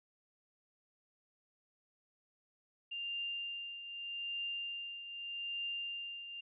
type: tone with tremolo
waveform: sine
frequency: 2794 Hz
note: F7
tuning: in tune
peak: -36 dBFS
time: 2.91-6.41 s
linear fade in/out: 10 ms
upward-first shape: triangle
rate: 0.82 Hz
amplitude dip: 65%
effects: none